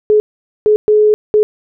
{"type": "tone bursts at uneven times", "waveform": "sine", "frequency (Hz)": 424.4, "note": "G#4", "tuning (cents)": 38, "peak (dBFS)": -6, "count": 4, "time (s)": [[0.1, 0.2], [0.66, 0.76], [0.88, 1.14], [1.34, 1.43]], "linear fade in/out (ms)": 0, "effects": []}